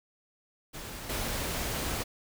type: noise with level steps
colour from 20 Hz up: pink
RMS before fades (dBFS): -41 / -33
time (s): 0.73-2.04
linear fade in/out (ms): 20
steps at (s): 1.09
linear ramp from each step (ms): 10
effects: none